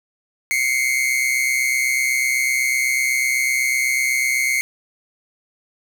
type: tone pair together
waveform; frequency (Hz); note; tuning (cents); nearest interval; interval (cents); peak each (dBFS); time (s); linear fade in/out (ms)
45% pulse; 2093 / 2221; C7 / C#7; 0 / +3; minor second; 103; -20; 0.51-4.61; 0
effects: none